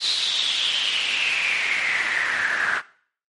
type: noise with band-pass filter sweep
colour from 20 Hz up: pink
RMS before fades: -23 dBFS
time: 0-2.82 s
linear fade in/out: 50 ms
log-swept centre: 4100 to 1500 Hz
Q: 6.4
effects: noise-tail reverb RT60 0.5 s tail -18 dB re dry + MP3 48 kbps